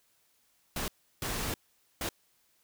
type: noise bursts at uneven times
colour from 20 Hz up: pink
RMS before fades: -34 dBFS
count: 3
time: 0.76-0.88 / 1.22-1.54 / 2.01-2.09 s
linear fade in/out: 2 ms
effects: white hiss -70 dBFS RMS until 2.63 s